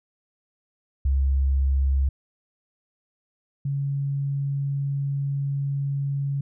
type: tone pair in turn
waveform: sine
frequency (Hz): 67.8 / 139.65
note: C#2 / C#3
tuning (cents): -38 / +13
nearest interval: octave + minor second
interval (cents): 1251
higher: second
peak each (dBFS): -18 / -23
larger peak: first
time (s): 1.05-2.09 / 3.65-6.41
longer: second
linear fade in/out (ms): 5
effects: none